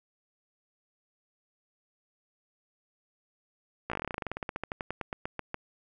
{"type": "slowing click train", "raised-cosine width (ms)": 0.5, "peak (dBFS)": -18, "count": 28, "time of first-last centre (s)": [3.9, 5.544], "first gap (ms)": 16, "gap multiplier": 1.09, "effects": []}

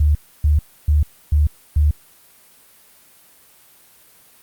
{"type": "tone bursts", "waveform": "sine", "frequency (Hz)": 74.4, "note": "D2", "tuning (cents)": 23, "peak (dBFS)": -11, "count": 5, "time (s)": [0, 1.91], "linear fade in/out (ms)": 5, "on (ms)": 150, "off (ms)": 290, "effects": ["white hiss -50 dBFS RMS until 4.42 s", "Opus 32 kbps"]}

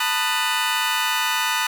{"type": "chord", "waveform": "20% pulse", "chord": "B dominant seventh", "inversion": "third", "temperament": "just", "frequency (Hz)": [889, 987.8, 1234.7, 1481.6], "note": ["A5", "B5", "D#6", "F#6"], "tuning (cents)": [18, 0, -14, 2], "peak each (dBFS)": -21, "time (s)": [0, 1.67], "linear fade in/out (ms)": 5, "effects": []}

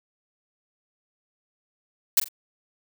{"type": "noise with echo", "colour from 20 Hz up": "blue", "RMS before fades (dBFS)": -17, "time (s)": [2.17, 2.2], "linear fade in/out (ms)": 5, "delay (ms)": 43, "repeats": 2, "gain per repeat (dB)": -12, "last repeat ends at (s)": 2.286, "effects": []}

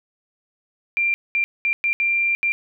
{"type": "tone bursts at uneven times", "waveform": "sine", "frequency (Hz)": 2375, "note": "D7", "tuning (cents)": 19, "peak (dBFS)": -17, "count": 6, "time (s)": [[0.97, 1.14], [1.35, 1.44], [1.65, 1.73], [1.84, 1.93], [2, 2.35], [2.43, 2.52]], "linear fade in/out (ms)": 0, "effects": []}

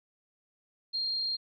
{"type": "tone", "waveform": "sine", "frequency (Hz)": 4211, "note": "C8", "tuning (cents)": 10, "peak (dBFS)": -29, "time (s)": [0.93, 1.37], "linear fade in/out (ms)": 20, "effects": []}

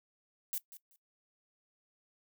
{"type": "noise with echo", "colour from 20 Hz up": "violet", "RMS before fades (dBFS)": -36, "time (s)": [0.53, 0.58], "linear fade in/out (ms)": 0, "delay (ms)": 190, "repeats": 2, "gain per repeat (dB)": -15, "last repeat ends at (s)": 0.96, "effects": ["noise-tail reverb RT60 0.1 s tail -18 dB re dry"]}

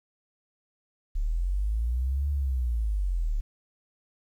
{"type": "linear two-way sweep", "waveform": "sine", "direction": "up then down", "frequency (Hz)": [34.65, 72.6, 34.65], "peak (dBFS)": -24, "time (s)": [1.15, 3.41], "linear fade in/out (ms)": 10, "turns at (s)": 2.3, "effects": ["10-bit"]}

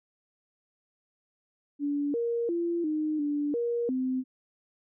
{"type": "tone with pitch steps", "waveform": "sine", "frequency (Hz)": [287.9, 468.7, 341.6, 307.5, 291.9, 473.1, 257.9], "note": ["D4", "A#4", "F4", "D#4", "D4", "A#4", "C4"], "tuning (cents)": [-34, 9, -38, -20, -10, 26, -25], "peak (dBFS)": -26, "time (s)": [1.79, 4.24], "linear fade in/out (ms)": 50, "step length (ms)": 350, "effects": []}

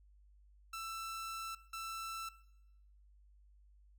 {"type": "tone bursts at uneven times", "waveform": "sawtooth", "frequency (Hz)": 1332, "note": "E6", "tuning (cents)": 18, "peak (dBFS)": -38, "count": 2, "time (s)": [[0.73, 1.55], [1.73, 2.29]], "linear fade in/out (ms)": 5, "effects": ["noise-tail reverb RT60 0.9 s tail -18 dB re dry", "added 50 Hz sine -61 dBFS peak until 3.98 s"]}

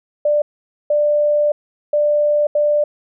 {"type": "tone bursts at uneven times", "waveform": "sine", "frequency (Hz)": 592, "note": "D5", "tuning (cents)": 14, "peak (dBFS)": -12, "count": 4, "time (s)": [[0.25, 0.42], [0.9, 1.52], [1.93, 2.47], [2.55, 2.84]], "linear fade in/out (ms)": 5, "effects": []}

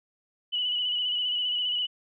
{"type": "tone with vibrato", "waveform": "sine", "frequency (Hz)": 2960, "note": "F#7", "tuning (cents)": 0, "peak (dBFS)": -25, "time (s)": [0.52, 1.87], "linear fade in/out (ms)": 20, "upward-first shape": "square", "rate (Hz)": 15, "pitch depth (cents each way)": 28, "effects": []}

